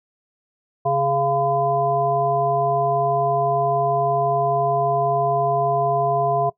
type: harmonic tone with a mistuned harmonic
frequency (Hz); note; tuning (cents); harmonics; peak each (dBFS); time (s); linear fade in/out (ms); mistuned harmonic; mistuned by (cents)
138.1; C#3; -6; 1 / 3 / 5 / 7; -26 / -25 / -19 / -26; 0.85-6.5; 10; 7; +79
effects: noise-tail reverb RT60 0.1 s tail -20 dB re dry